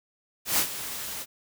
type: noise with ADSR envelope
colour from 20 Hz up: white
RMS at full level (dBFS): -22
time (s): 0.45-1.26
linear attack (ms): 130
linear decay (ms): 86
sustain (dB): -13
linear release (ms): 48
effects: none